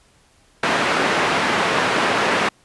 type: band-pass noise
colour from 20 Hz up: white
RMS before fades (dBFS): -19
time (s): 0.63-2.49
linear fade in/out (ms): 5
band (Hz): 180 to 1800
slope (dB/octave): 12
effects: pink hiss -56 dBFS RMS until 2.64 s + resampled to 24000 Hz